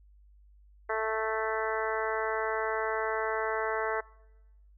harmonic tone, 220 Hz, A3, in tune, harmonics 2 / 3 / 4 / 5 / 6 / 7 / 8 / 9, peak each -33 / -35 / -36 / -37 / -38 / -38 / -39 / -40 dBFS, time 0.89-4.01 s, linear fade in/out 10 ms, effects noise-tail reverb RT60 1.0 s tail -24 dB re dry + added 50 Hz sine -55 dBFS peak until 4.77 s

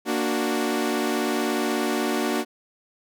sawtooth chord, Bb augmented, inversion none, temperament equal, 233.1 / 293.7 / 370 Hz, Bb3 / D4 / F#4, 0 / 0 / 0 cents, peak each -23 dBFS, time 0.05-2.45 s, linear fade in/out 50 ms, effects none

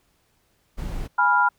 brown noise, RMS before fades -29 dBFS, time 0.77-1.08 s, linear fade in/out 20 ms
sine chord, F diminished, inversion first, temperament equal with one note detuned, 830.6 / 982.6 / 1396.9 Hz, Ab5 / Cb6 / F6, 0 / -9 / 0 cents, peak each -23 / -19 / -19 dBFS, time 1.18-1.49 s, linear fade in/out 10 ms
effects pink hiss -66 dBFS RMS until 1.58 s

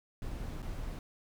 brown noise with dropouts, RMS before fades -39 dBFS, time 0.22-0.99 s, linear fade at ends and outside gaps 1 ms, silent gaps 0.62-0.627 s, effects none

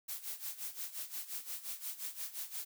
blue noise with tremolo, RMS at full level -40 dBFS, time 0.08-2.65 s, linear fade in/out 10 ms, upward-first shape sine, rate 5.7 Hz, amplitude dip 80%, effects none

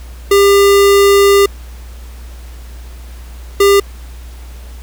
square tone bursts at uneven times, 400 Hz, G4, 35 cents sharp, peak -6 dBFS, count 2, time 0.31-1.46 / 3.6-3.8 s, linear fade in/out 5 ms, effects added 60 Hz sine -28 dBFS peak until 4.82 s + pink hiss -41 dBFS RMS until 4.82 s

